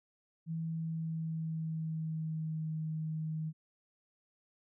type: tone with pitch glide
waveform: sine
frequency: 162.9 to 157.44 Hz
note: E3 to D#3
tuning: -20 to +21 cents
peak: -34 dBFS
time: 0.46-3.53 s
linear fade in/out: 50 ms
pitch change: -59 cents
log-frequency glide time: 0.63-2.73 s
effects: none